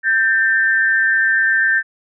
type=tone pair together; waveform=sine; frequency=1568 / 1796.2 Hz; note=G6 / A6; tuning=0 / +35 cents; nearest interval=major second; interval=235 cents; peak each=-15 dBFS; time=0.03-1.83 s; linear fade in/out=50 ms; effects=none

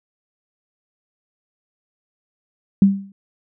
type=tone with exponential decay; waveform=sine; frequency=196.5 Hz; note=G3; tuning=4 cents sharp; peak=-5 dBFS; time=2.82-3.12 s; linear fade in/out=2 ms; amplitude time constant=65 ms; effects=none

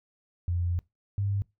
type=tone pair in turn; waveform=sine; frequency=87.31 / 99.93 Hz; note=F2 / G2; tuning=0 / +34 cents; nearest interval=major second; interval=234 cents; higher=second; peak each=-25 dBFS; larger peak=neither; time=0.48-0.79 / 1.18-1.42 s; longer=first; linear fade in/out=0 ms; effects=noise-tail reverb RT60 0.2 s tail -22 dB re dry

